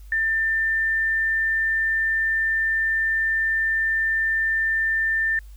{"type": "tone", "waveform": "sine", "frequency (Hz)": 1790, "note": "A6", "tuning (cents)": 29, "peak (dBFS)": -19, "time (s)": [0.12, 5.39], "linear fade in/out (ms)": 2, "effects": ["added 50 Hz sine -39 dBFS peak until 5.56 s", "white hiss -59 dBFS RMS until 5.56 s"]}